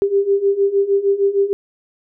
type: beating tone pair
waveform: sine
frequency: 393.4 / 399.9 Hz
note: G4 / G4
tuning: +6 / +35 cents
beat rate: 6.5 Hz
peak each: -18 / -15 dBFS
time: 0.02-1.53 s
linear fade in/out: 0 ms
effects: none